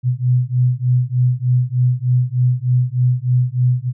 sine beating tone pair, 123.47 / 126.77 Hz, B2 / B2, 0 / +46 cents, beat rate 3.3 Hz, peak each -16 dBFS, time 0.03-3.93 s, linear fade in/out 50 ms, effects none

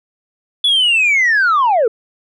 sine linear sweep, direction down, 3455 to 418.9 Hz, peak -8 dBFS, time 0.64-1.88 s, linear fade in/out 5 ms, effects tanh soft clip ceiling -8 dBFS

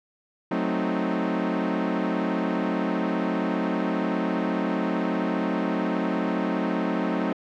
sawtooth chord, F# diminished seventh, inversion none, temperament equal, 185 / 220 / 261.6 / 311.1 Hz, F#3 / A3 / C4 / Eb4, 0 / 0 / 0 / 0 cents, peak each -25 dBFS, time 0.51-7.33 s, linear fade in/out 5 ms, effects low-pass 2000 Hz 12 dB/octave

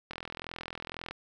click train, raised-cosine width 0.3 ms, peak -22 dBFS, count 43, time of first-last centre 0.11-1.11 s, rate 42 Hz, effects none

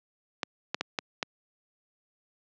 clicks, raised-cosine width 0.2 ms, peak -10 dBFS, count 5, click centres 0.432 / 0.745 / 0.81 / 0.988 / 1.228 s, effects high-pass 200 Hz 12 dB/octave + low-pass 5000 Hz 12 dB/octave

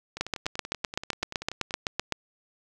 two click trains, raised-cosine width 0.2 ms, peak -19 / -9 dBFS, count 17 / 16, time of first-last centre 0.17-1.708 / 0.21-2.123 s, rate 10.4 / 7.84 Hz, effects none

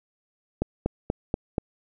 click train, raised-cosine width 2 ms, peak -10 dBFS, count 5, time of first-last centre 0.62-1.582 s, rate 4.16 Hz, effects none

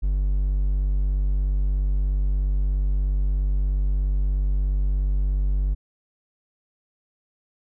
triangle tone, 48.45 Hz, G1, 20 cents flat, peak -17 dBFS, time 0.02-5.75 s, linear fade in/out 20 ms, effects none

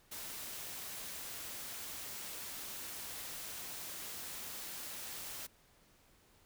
white noise, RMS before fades -45 dBFS, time 0.11-5.47 s, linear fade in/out 10 ms, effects pink hiss -67 dBFS RMS until 6.45 s

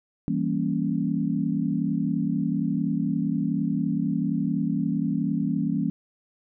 sine chord, E diminished seventh, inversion none, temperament equal, 164.81 / 196 / 233.1 / 277.2 Hz, E3 / G3 / Bb3 / Db4, 0 / 0 / 0 / 0 cents, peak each -28 dBFS, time 0.28-5.9 s, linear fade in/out 0 ms, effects none

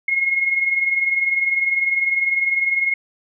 sine tone pair together, 2158 / 2178 Hz, C#7 / C#7, -47 / -31 cents, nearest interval unison, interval 16 cents, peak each -17 / -24 dBFS, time 0.08-2.94 s, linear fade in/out 5 ms, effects none

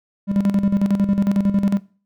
triangle tone with tremolo, 199.2 Hz, G3, 28 cents sharp, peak -11 dBFS, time 0.27-1.8 s, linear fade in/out 50 ms, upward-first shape square, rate 11 Hz, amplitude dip 70%, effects noise-tail reverb RT60 0.4 s tail -20 dB re dry

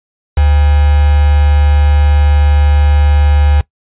sine tone with quantisation, 73.42 Hz, D2, in tune, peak -6 dBFS, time 0.37-3.61 s, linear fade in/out 5 ms, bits 3, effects noise-tail reverb RT60 0.1 s tail -20 dB re dry + resampled to 8000 Hz

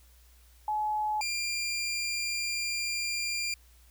sine / 20% pulse tone pair in turn, 851 / 2389 Hz, G#5 / D7, +42 / +29 cents, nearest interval octave + tritone, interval 1787 cents, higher second, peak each -27 / -25 dBFS, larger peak second, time 0.68-1.21 / 1.21-3.54 s, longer second, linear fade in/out 2 ms, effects added 60 Hz sine -56 dBFS peak until 3.9 s + white hiss -63 dBFS RMS until 3.9 s

